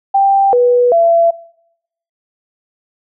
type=tone with pitch steps; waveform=sine; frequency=787 / 489.1 / 674 Hz; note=G5 / B4 / E5; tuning=+7 / -17 / +38 cents; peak=-7 dBFS; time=0.14-1.31 s; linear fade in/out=10 ms; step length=390 ms; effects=noise-tail reverb RT60 0.8 s tail -22 dB re dry